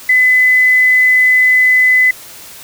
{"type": "tone", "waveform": "sine", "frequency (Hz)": 2013, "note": "B6", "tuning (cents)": 33, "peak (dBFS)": -6, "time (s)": [0.09, 2.11], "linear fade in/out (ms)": 5, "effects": ["white hiss -34 dBFS RMS until 2.63 s"]}